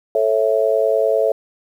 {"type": "chord", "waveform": "sine", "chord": "A major", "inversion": "none", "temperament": "just", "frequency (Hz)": [440, 550, 660], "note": ["A4", "C#5", "E5"], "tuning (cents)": [0, -14, 2], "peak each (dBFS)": -18, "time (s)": [0.15, 1.32], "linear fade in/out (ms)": 2, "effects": ["8-bit"]}